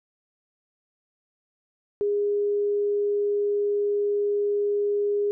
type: tone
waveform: sine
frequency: 409.9 Hz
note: G#4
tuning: 23 cents flat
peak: -21 dBFS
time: 2.01-5.31 s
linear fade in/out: 0 ms
effects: none